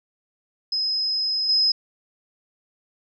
sine tone with level steps, 5090 Hz, D#8, 39 cents sharp, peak -21 / -16 dBFS, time 0.72-1.72 s, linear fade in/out 5 ms, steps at 1.49 s, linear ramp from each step 2 ms, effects none

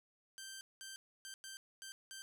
10% pulse tone bursts at uneven times, 1565 Hz, G6, 3 cents flat, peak -39 dBFS, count 6, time 0.38-0.61 / 0.81-0.96 / 1.25-1.34 / 1.44-1.57 / 1.82-1.92 / 2.11-2.22 s, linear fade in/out 0 ms, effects none

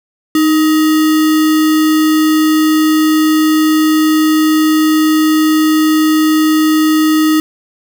sine tone with sample-and-hold, 311.1 Hz, D#4, in tune, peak -7 dBFS, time 0.35-7.4 s, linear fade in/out 2 ms, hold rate 1575 Hz, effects none

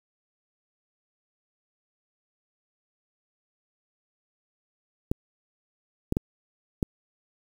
clicks, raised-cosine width 3 ms, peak -11 dBFS, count 4, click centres 5.115 / 6.124 / 6.169 / 6.828 s, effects 7-bit

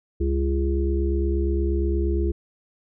harmonic tone, 68.5 Hz, C#2, 20 cents flat, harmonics 1 / 3 / 5 / 6, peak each -21 / -33 / -26 / -31 dBFS, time 0.2-2.32 s, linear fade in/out 10 ms, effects none

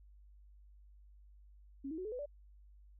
sine tone with pitch steps, 273.9 / 318.3 / 369.9 / 429.8 / 499.4 / 580.4 Hz, C#4 / D#4 / F#4 / A4 / B4 / D5, -21 / +39 / 0 / -41 / +19 / -21 cents, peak -39 dBFS, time 1.84-2.26 s, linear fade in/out 10 ms, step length 70 ms, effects added 50 Hz sine -57 dBFS peak until 2.99 s

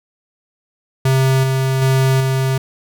square tone with tremolo, 132.6 Hz, C3, 23 cents sharp, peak -12 dBFS, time 1.05-2.58 s, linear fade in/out 5 ms, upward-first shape square, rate 1.3 Hz, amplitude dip 30%, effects none

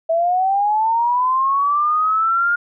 sine linear sweep, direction up, 648 to 1423 Hz, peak -14 dBFS, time 0.09-2.56 s, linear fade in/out 10 ms, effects none

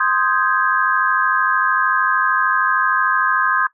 sine chord, Ab major seventh, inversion first, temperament equal, 1046.5 / 1244.5 / 1568 / 1661.2 Hz, C6 / Eb6 / G6 / Ab6, 0 / 0 / 0 / 0 cents, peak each -20 dBFS, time 0-3.67 s, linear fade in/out 5 ms, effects noise-tail reverb RT60 0.1 s tail -17 dB re dry

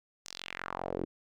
sawtooth tone with band-pass filter sweep, 45.11 Hz, F#1, 43 cents flat, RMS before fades -39 dBFS, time 0.25-1.05 s, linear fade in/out 10 ms, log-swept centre 6400 to 320 Hz, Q 2.7, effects none

